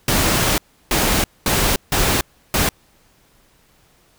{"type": "noise bursts at uneven times", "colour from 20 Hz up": "pink", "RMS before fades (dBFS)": -17, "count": 5, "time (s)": [[0.08, 0.58], [0.91, 1.24], [1.46, 1.76], [1.92, 2.21], [2.54, 2.69]], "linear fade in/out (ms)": 2, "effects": ["pink hiss -56 dBFS RMS until 4.18 s"]}